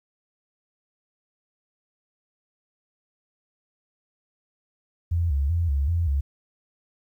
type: tone with vibrato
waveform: sine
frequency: 77 Hz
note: D#2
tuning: 17 cents flat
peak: -20 dBFS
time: 5.11-6.21 s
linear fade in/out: 10 ms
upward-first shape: square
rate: 2.6 Hz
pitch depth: 170 cents each way
effects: 10-bit